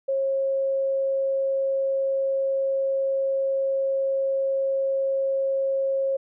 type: tone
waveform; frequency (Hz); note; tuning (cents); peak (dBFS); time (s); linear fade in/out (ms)
sine; 541; C#5; -42; -21; 0.08-6.17; 10
effects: none